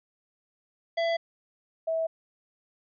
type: tone pair in turn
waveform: square / sine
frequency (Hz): 669 / 650.3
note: E5 / E5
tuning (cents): +25 / -24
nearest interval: unison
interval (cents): 49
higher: first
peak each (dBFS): -25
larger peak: neither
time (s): 0.97-1.17 / 1.87-2.07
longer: neither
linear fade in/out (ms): 10
effects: resampled to 11025 Hz